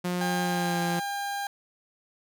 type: tone with pitch glide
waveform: sawtooth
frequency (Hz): 178.4 to 172.92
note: F3 to F3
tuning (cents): +37 to -17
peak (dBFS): -23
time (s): 0.04-1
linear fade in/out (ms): 10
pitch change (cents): -54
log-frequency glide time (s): 0.41-0.8
type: tone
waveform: 30% pulse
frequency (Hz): 803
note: G5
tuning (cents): +41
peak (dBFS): -27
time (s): 0.21-1.47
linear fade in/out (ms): 2
effects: none